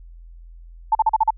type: tone bursts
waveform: sine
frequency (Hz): 880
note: A5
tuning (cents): 0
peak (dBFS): -12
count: 6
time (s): 0.92-1.306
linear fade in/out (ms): 5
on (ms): 31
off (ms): 40
effects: added 42 Hz sine -39 dBFS peak until 1.37 s